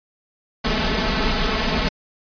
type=noise with comb filter; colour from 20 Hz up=pink; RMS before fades=-20 dBFS; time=0.64-1.89 s; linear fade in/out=10 ms; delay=4.6 ms; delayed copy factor=+0.9; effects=resampled to 11025 Hz